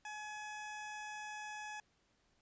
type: tone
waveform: 20% pulse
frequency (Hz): 846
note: G#5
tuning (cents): +32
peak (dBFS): -39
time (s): 0.05-1.8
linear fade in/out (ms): 2
effects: pink hiss -75 dBFS RMS until 2.41 s + resampled to 16000 Hz